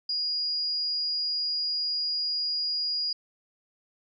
sine tone, 4871 Hz, D#8, 38 cents flat, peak -26 dBFS, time 0.09-3.13 s, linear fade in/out 5 ms, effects none

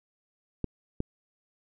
clicks, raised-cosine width 3 ms, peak -16 dBFS, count 2, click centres 0.643 / 1.004 s, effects none

